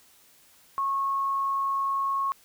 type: tone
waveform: sine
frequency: 1095 Hz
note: C#6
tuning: 22 cents flat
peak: -24 dBFS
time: 0.78-2.32 s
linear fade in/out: 0 ms
effects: white hiss -58 dBFS RMS until 2.44 s